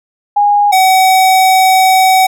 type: tone pair in turn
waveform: sine / square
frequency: 821 / 754.9 Hz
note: G#5 / F#5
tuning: -20 / +35 cents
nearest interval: minor second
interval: 145 cents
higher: first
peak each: -6 dBFS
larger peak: neither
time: 0.36-0.72 / 0.72-2.27 s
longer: second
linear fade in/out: 10 ms
effects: none